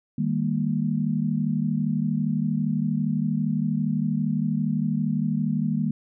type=chord; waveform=sine; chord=Eb major; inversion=none; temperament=equal with one note detuned; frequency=155.56 / 200.6 / 233.1 Hz; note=Eb3 / G3 / Bb3; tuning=0 / +40 / 0 cents; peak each=-26 dBFS; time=0.18-5.91 s; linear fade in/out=5 ms; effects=none